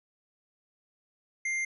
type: tone with hard clipping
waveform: sine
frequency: 2100 Hz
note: C7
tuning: 6 cents sharp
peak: -30 dBFS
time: 1.45-1.65 s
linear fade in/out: 5 ms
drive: 9 dB
effects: low-pass 10000 Hz 12 dB/octave